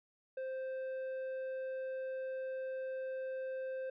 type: tone with tanh clipping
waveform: sine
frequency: 523.3 Hz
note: C5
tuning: in tune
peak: -39 dBFS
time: 0.37-3.9 s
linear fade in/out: 5 ms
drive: 7 dB
effects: none